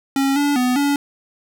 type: tone with pitch steps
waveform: square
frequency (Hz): 273 / 287.5 / 250.1 / 284.7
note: C#4 / D4 / B3 / C#4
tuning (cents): -26 / -37 / +22 / +46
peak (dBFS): -16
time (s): 0.16-0.96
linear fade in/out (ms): 2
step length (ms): 200
effects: none